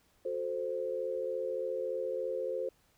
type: chord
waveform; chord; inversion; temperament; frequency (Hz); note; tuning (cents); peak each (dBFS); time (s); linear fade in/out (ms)
sine; F# diminished; none; equal with one note detuned; 365.7 / 440 / 523.3; F#4 / A4 / C5; -20 / 0 / 0; -40 / -38 / -34; 0.25-2.69; 5
effects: pink hiss -69 dBFS RMS until 2.97 s